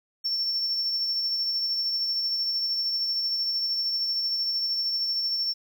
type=tone with tremolo; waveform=triangle; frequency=5430 Hz; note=F8; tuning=50 cents flat; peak=-21 dBFS; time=0.24-5.54 s; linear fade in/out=20 ms; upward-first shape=sine; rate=13 Hz; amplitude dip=35%; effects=tanh soft clip ceiling -19 dBFS + 10-bit

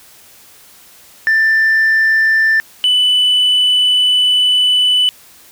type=tone pair in turn; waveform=sine; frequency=1777 / 2989 Hz; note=A6 / F#7; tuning=+17 / +17 cents; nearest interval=major sixth; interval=900 cents; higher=second; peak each=-7 dBFS; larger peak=neither; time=1.27-2.6 / 2.84-5.09 s; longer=second; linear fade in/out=0 ms; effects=tanh soft clip ceiling -7 dBFS + white hiss -43 dBFS RMS until 5.51 s

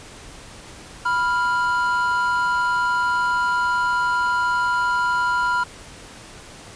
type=tone pair together; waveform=triangle; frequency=984.6 / 1396.9 Hz; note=B5 / F6; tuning=-6 / 0 cents; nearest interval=tritone; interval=606 cents; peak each=-19 dBFS; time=1.05-5.64 s; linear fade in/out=10 ms; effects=pink hiss -41 dBFS RMS until 6.75 s + resampled to 22050 Hz

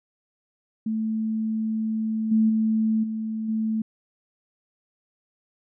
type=tone with level steps; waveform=sine; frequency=220 Hz; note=A3; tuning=in tune; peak=-23 / -16 / -19 / -26 / -22 dBFS; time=0.86-3.82 s; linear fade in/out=5 ms; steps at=2.31 / 2.49 / 3.03 / 3.48 s; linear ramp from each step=10 ms; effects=none

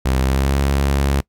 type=tone with pitch glide; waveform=sawtooth; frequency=65.41 to 69.26 Hz; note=C2 to C#2; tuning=0 to -1 cents; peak=-11 dBFS; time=0.05-1.21 s; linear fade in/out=10 ms; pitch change=+99 cents; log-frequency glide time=0.2-0.56 s; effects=noise-tail reverb RT60 0.1 s tail -23 dB re dry

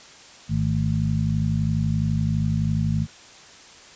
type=harmonic tone with a mistuned harmonic; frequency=51.91 Hz; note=G#1; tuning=in tune; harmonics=1 / 2 / 3 / 4; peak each=-31 / -24 / -23 / -27 dBFS; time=0.48-3.07 s; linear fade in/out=50 ms; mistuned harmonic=4; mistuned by=+90 cents; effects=white hiss -46 dBFS RMS until 3.95 s + resampled to 16000 Hz

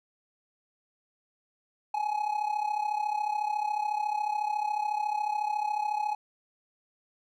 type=tone with amplitude modulation; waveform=triangle; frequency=842 Hz; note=G#5; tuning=24 cents sharp; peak=-22 dBFS; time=1.94-6.15 s; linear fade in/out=5 ms; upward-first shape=sine; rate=34 Hz; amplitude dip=75%; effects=none

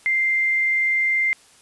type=tone; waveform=sine; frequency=2093 Hz; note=C7; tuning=in tune; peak=-17 dBFS; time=0.06-1.33 s; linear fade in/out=0 ms; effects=white hiss -52 dBFS RMS until 1.61 s + resampled to 24000 Hz

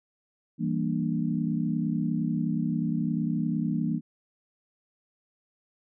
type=chord; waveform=sine; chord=E half-diminished seventh; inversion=none; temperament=equal; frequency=164.81 / 196 / 233.1 / 293.7 Hz; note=E3 / G3 / Bb3 / D4; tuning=0 / 0 / 0 / 0 cents; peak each=-29 / -32 / -29 / -33 dBFS; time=0.58-4.01 s; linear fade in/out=50 ms; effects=none

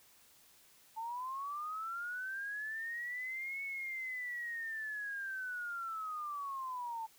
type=linear two-way sweep; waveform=sine; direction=up then down; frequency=880 to 2216 to 880 Hz; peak=-38 dBFS; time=0.96-7.07 s; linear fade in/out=20 ms; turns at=3.63 s; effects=white hiss -64 dBFS RMS until 7.18 s

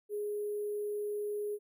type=tone with sample-and-hold; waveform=sine; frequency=415.3 Hz; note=G#4; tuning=in tune; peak=-33 dBFS; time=0.09-1.59 s; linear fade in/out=50 ms; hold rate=11025 Hz; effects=none

